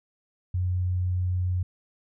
sine tone, 90.7 Hz, F#2, 34 cents flat, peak -23 dBFS, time 0.54-1.63 s, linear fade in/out 5 ms, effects none

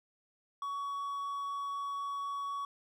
triangle tone, 1124 Hz, C#6, 24 cents sharp, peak -33 dBFS, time 0.62-2.65 s, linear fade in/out 2 ms, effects none

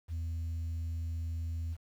sine tone, 82.41 Hz, E2, in tune, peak -31 dBFS, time 0.08-1.77 s, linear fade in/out 50 ms, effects tanh soft clip ceiling -32 dBFS + 10-bit

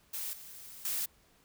blue noise with level steps, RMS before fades -38 / -49 / -34 dBFS, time 0.13-1.06 s, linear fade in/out 10 ms, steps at 0.33 / 0.85 s, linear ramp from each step 2 ms, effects pink hiss -66 dBFS RMS until 1.44 s

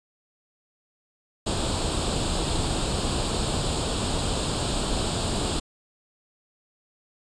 pink noise with comb filter, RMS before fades -26 dBFS, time 1.46-5.6 s, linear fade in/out 10 ms, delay 0.25 ms, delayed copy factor +0.7, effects resampled to 22050 Hz

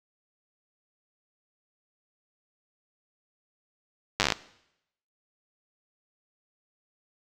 slowing click train, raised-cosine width 0.2 ms, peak -5 dBFS, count 10, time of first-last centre 4.2-4.322 s, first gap 9 ms, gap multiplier 1.1, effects noise-tail reverb RT60 0.8 s tail -19 dB re dry

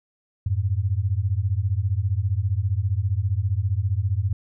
sine beating tone pair, 90.1 / 105.1 Hz, F#2 / G#2, -45 / +21 cents, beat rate 15 Hz, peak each -23 / -23 dBFS, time 0.46-4.33 s, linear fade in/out 5 ms, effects none

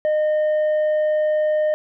triangle tone with tanh clipping, 612 Hz, D#5, 29 cents flat, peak -17 dBFS, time 0.05-1.74 s, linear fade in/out 0 ms, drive 8 dB, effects none

